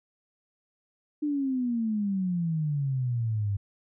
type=exponential sweep; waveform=sine; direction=down; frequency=302.2 to 98 Hz; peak=-25 dBFS; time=1.22-3.57 s; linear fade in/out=10 ms; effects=none